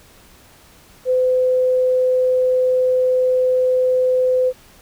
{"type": "tone", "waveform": "sine", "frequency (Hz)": 509, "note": "C5", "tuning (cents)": -48, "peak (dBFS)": -13, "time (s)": [1.05, 4.53], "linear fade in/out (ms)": 50, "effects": ["pink hiss -48 dBFS RMS until 4.81 s"]}